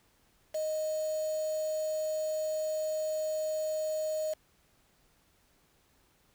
sine tone with quantisation, 622.3 Hz, D#5, in tune, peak -30 dBFS, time 0.54-4.34 s, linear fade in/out 10 ms, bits 7, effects pink hiss -68 dBFS RMS until 6.34 s

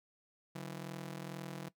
sawtooth ring-modulated tone, 164.81 Hz, E3, in tune, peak -35 dBFS, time 0.55-1.69 s, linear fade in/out 5 ms, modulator 21.1 Hz, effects noise-tail reverb RT60 0.1 s tail -18 dB re dry

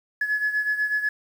sine beating tone pair, 1700 / 1708.1 Hz, G#6 / G#6, +40 / +48 cents, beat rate 8.1 Hz, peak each -22 / -27 dBFS, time 0.21-1.09 s, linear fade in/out 5 ms, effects tanh soft clip ceiling -16 dBFS + 8-bit

